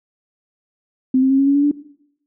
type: tone with pitch steps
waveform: sine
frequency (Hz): 259.4 / 264.4 / 269.5 / 274.7 / 280 / 285.3 / 290.8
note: C4 / C4 / C#4 / C#4 / C#4 / C#4 / D4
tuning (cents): -15 / +18 / -49 / -16 / +18 / +50 / -17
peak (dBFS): -11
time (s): 1.14-1.714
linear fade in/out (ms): 5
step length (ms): 82
effects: noise-tail reverb RT60 0.7 s tail -18 dB re dry